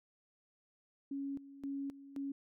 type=tone with tremolo; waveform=sine; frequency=277.2 Hz; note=C#4; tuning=in tune; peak=-37 dBFS; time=1.11-2.32 s; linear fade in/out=5 ms; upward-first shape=square; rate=1.9 Hz; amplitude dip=80%; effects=none